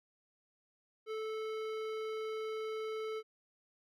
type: tone with hard clipping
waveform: sine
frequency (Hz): 437.4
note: A4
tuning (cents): -10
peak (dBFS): -39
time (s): 1.06-3.23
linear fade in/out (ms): 50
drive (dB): 15
effects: none